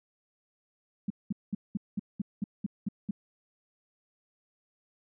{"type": "tone bursts", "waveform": "sine", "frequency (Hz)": 202.8, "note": "G#3", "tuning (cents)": -41, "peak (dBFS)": -27, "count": 10, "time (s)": [1.08, 3.11], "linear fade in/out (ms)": 5, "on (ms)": 23, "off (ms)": 200, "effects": []}